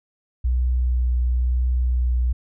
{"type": "tone with vibrato", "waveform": "sine", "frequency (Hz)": 61.74, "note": "B1", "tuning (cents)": 0, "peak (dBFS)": -17, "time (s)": [0.44, 2.33], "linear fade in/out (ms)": 10, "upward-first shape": "triangle", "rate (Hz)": 1, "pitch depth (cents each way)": 16, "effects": []}